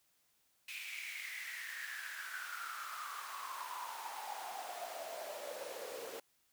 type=noise with high-pass filter sweep; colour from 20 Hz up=pink; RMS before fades=-45 dBFS; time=0.68-6.2 s; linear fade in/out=5 ms; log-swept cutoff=2500 to 460 Hz; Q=7.9; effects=white hiss -75 dBFS RMS until 6.52 s